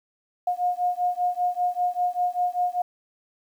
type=beating tone pair; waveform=sine; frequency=714 / 719.1 Hz; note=F5 / F#5; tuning=+38 / -50 cents; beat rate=5.1 Hz; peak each=-25 dBFS; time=0.47-2.82 s; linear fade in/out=5 ms; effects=9-bit